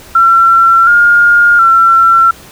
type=tone with pitch steps; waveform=sine; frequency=1355 / 1417 / 1352 Hz; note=E6 / F6 / E6; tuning=+47 / +25 / +43 cents; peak=-3 dBFS; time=0.15-2.31 s; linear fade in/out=5 ms; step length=720 ms; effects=pink hiss -35 dBFS RMS until 2.51 s